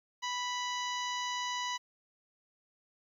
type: harmonic tone with a mistuned harmonic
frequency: 987 Hz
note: B5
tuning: 1 cent flat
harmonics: 1 / 2 / 3 / 4 / 5 / 6 / 7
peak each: -36 / -40 / -41 / -43 / -49 / -46 / -49 dBFS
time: 0.22-1.78 s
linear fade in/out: 20 ms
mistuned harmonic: 7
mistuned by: -60 cents
effects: 11-bit